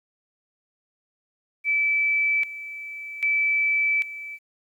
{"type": "tone with tremolo", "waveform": "sine", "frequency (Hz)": 2312, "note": "D7", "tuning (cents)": -28, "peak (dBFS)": -19, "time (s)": [1.64, 4.39], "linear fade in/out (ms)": 50, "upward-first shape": "square", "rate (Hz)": 0.63, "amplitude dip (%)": 80, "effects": ["10-bit"]}